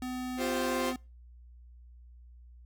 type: tone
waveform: square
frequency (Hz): 252.9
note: B3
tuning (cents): +41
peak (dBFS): -35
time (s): 0.02-0.96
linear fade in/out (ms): 2
type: chord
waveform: sawtooth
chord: F suspended second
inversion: none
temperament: equal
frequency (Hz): 349.2 / 392 / 523.3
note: F4 / G4 / C5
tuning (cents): 0 / 0 / 0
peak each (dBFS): -31 / -34 / -29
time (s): 0.37-0.94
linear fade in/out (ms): 50
effects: noise-tail reverb RT60 0.3 s tail -24 dB re dry + added 60 Hz sine -50 dBFS peak until 2.65 s